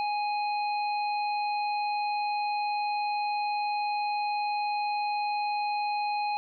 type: harmonic tone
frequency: 830.6 Hz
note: G#5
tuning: in tune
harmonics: 1 / 3 / 5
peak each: -27 / -37 / -41 dBFS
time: 0-6.37 s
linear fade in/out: 0 ms
effects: none